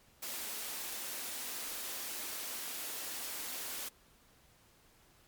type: high-pass noise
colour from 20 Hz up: white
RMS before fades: -41 dBFS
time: 0.22-3.89 s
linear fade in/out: 10 ms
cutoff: 210 Hz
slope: 48 dB/octave
effects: pink hiss -65 dBFS RMS until 5.27 s + MP3 96 kbps